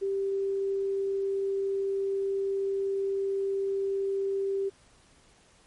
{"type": "tone", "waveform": "sine", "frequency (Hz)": 392, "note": "G4", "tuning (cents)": 0, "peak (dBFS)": -26, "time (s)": [0.01, 4.7], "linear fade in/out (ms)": 20, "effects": ["pink hiss -60 dBFS RMS until 5.66 s", "MP3 48 kbps"]}